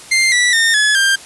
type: tone with pitch steps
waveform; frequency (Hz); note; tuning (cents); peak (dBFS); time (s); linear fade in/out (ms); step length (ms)
sawtooth; 2097 / 1956.6 / 1825.5 / 1703.3 / 1589.2; C7 / B6 / A#6 / G#6 / G6; +3 / -17 / -37 / +43 / +23; -7; 0.11-1.16; 10; 210
effects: white hiss -36 dBFS RMS until 1.25 s + resampled to 24000 Hz